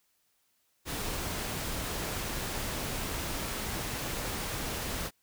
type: noise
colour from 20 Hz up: pink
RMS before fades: -35 dBFS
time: 0.85-5.11 s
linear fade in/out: 50 ms
effects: white hiss -73 dBFS RMS until 5.22 s